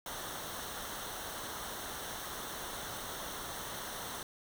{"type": "noise with comb filter", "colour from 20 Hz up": "pink", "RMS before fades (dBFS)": -42, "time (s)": [0.06, 4.23], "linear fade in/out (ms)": 2, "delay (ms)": 0.41, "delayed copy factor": -0.65, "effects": []}